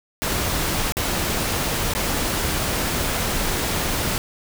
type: noise with dropouts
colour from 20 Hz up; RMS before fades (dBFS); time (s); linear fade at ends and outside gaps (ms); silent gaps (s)
pink; -23; 0.22-4.18; 0; 0.922-0.969 / 1.937-1.95
effects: none